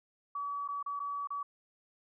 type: tone with dropouts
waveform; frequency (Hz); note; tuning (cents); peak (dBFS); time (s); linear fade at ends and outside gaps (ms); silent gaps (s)
sine; 1141; C#6; +50; -34; 0.35-1.43; 5; 0.678-0.686 / 0.828-0.861 / 0.994-1 / 1.273-1.304
effects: none